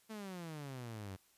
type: exponential sweep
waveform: sawtooth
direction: down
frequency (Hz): 224.3 to 92.1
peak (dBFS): -40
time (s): 0.09-1.17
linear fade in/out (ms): 20
effects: white hiss -70 dBFS RMS until 1.37 s + resampled to 32000 Hz